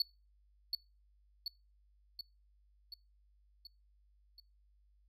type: tone with echo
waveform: triangle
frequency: 4435 Hz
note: C#8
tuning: in tune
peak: -27 dBFS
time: 0-0.02 s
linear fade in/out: 2 ms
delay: 730 ms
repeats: 6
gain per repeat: -4 dB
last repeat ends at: 4.4 s
effects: noise-tail reverb RT60 0.3 s tail -23 dB re dry + added 50 Hz sine -66 dBFS peak until 5.08 s